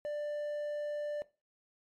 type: tone with hard clipping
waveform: triangle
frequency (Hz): 591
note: D5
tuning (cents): +11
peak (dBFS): -35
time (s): 0.05-1.22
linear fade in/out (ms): 0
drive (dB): 6
effects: noise-tail reverb RT60 0.3 s tail -18 dB re dry + MP3 96 kbps